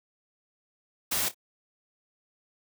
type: noise with echo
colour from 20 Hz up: white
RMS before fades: -28 dBFS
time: 1.11-1.29 s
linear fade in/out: 10 ms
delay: 28 ms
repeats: 2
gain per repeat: -14 dB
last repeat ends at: 1.346 s
effects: none